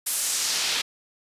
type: noise with band-pass filter sweep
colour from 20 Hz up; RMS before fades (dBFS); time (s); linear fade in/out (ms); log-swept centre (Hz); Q
pink; -26; 0.06-0.82; 10; 11000 to 3500; 1.2
effects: resampled to 32000 Hz